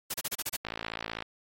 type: noise bursts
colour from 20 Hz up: white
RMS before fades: -32 dBFS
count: 7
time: 0.1-0.567 s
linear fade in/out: 10 ms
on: 41 ms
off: 30 ms
type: click train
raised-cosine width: 0.3 ms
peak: -18 dBFS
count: 33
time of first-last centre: 0.65-1.223 s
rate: 55.8 Hz
effects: AAC 48 kbps